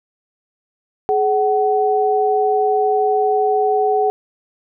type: tone pair together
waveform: sine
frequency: 422.1 / 752.1 Hz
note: G#4 / F#5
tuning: +28 / +28 cents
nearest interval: minor seventh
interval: 1000 cents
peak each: -16 dBFS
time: 1.09-4.1 s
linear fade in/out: 0 ms
effects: none